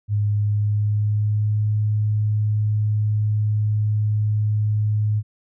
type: tone with pitch glide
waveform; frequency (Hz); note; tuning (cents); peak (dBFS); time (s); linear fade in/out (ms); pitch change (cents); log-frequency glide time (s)
sine; 103.83 to 106.13; G#2 to G#2; 0 to +38; -17; 0.08-5.23; 50; +38; 0.35-1.68
effects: none